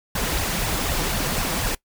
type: noise with flanger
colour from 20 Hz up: pink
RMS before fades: -24 dBFS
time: 0.15-1.75 s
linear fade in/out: 5 ms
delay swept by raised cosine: 1.1 to 6.2 ms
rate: 4 Hz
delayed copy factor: +0.7
effects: noise-tail reverb RT60 0.1 s tail -21 dB re dry